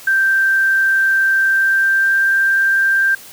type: tone with pitch glide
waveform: sine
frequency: 1568 to 1578.9 Hz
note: G6 to G6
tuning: 0 to +12 cents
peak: -11 dBFS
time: 0.07-3.15 s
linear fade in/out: 5 ms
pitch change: +12 cents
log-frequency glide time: 1.49-2.21 s
effects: white hiss -38 dBFS RMS until 3.32 s